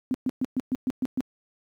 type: tone bursts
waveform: sine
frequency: 256.6 Hz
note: C4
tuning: 34 cents flat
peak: -22 dBFS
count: 8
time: 0.11-1.206 s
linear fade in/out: 0 ms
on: 32 ms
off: 120 ms
effects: high-pass 80 Hz 12 dB/octave + 10-bit